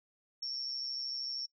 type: tone with amplitude modulation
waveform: sine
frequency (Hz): 5460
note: F8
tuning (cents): -40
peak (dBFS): -33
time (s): 0.42-1.46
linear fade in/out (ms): 5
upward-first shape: sine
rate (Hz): 133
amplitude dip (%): 70
effects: noise-tail reverb RT60 0.1 s tail -19 dB re dry